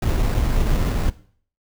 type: noise with sample-and-hold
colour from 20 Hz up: brown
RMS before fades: -19 dBFS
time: 0.02-1.1 s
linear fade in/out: 5 ms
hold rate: 3150 Hz
effects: noise-tail reverb RT60 0.5 s tail -17 dB re dry